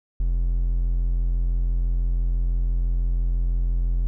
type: tone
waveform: triangle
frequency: 43 Hz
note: F1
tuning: 26 cents flat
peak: -17 dBFS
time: 0.2-4.07 s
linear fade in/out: 0 ms
effects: none